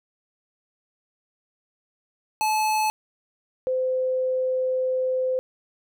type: tone pair in turn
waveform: square / sine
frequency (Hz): 863 / 514.5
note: A5 / C5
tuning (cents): -34 / -29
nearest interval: major sixth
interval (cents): 895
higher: first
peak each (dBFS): -21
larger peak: neither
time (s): 2.41-2.9 / 3.67-5.39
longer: second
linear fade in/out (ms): 0
effects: none